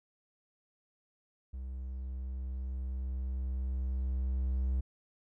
triangle tone with level ramp, 64.5 Hz, C2, 24 cents flat, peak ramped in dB -36 to -26 dBFS, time 1.53-4.81 s, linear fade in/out 10 ms, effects none

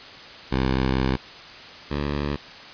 10% pulse tone pair in turn, 65.41 / 72.27 Hz, C2 / D2, 0 / -27 cents, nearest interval major second, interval 173 cents, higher second, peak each -12 / -16 dBFS, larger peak first, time 0.51-1.17 / 1.9-2.37 s, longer first, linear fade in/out 20 ms, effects white hiss -41 dBFS RMS until 2.73 s + resampled to 11025 Hz

